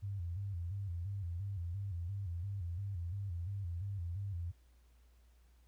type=tone with vibrato; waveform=sine; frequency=92.5 Hz; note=F#2; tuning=in tune; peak=-37 dBFS; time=0.02-4.52 s; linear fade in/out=20 ms; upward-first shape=square; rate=2.9 Hz; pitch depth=130 cents each way; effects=added 60 Hz sine -62 dBFS peak until 5.67 s + pink hiss -75 dBFS RMS until 5.67 s